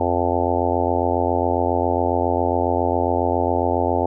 harmonic tone, 87.31 Hz, F2, in tune, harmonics 1 / 3 / 4 / 5 / 6 / 7 / 8 / 9 / 10, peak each -26 / -26 / -26 / -26 / -26 / -26 / -26 / -26 / -26 dBFS, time 0-4.06 s, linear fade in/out 5 ms, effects none

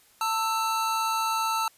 square tone pair together, 896 / 1318.5 Hz, A5 / E6, +31 / 0 cents, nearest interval perfect fifth, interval 669 cents, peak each -28 dBFS, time 0.21-1.68 s, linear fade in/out 2 ms, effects white hiss -59 dBFS RMS until 1.77 s + resampled to 32000 Hz

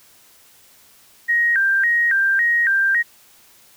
sine tone with vibrato, 1725 Hz, A6, 35 cents flat, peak -14 dBFS, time 1.28-3.03 s, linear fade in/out 20 ms, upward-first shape square, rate 1.8 Hz, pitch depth 150 cents each way, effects white hiss -51 dBFS RMS until 3.76 s

